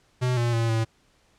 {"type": "tone with pitch steps", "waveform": "square", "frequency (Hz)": [125.8, 118.8, 115.1, 112.7], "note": ["B2", "A#2", "A#2", "A2"], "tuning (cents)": [32, 33, -22, 42], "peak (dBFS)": -22, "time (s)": [0.21, 0.85], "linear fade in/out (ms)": 20, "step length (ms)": 160, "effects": ["pink hiss -63 dBFS RMS until 1.38 s", "low-pass 8000 Hz 12 dB/octave"]}